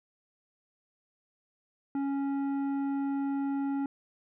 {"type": "tone with tanh clipping", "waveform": "sine", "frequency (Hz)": 277.2, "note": "C#4", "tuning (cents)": 0, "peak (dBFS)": -30, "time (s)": [1.95, 3.86], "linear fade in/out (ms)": 2, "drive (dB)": 10, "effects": []}